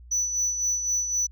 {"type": "tone with tremolo", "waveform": "sine", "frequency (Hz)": 5960, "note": "F#8", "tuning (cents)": 12, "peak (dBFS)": -19, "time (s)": [0.11, 1.27], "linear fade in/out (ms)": 10, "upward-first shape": "sine", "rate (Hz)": 3.9, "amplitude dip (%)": 60, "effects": ["tanh soft clip ceiling -20 dBFS", "added 60 Hz sine -44 dBFS peak until 1.31 s"]}